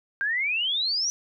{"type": "exponential sweep", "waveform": "sine", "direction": "up", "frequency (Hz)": [1568, 5960], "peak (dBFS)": -23, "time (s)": [0.21, 1.1], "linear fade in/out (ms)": 0, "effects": []}